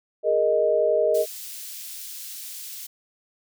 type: chord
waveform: sine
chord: Ab suspended second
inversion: none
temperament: equal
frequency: 415.3 / 466.2 / 622.3 Hz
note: Ab4 / Bb4 / Eb5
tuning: 0 / 0 / 0 cents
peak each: -25 / -23 / -20 dBFS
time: 0.23-1.26 s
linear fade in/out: 50 ms
type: high-pass noise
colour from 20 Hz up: white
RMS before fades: -37 dBFS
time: 1.14-2.87 s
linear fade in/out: 10 ms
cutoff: 3500 Hz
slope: 12 dB/octave
effects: none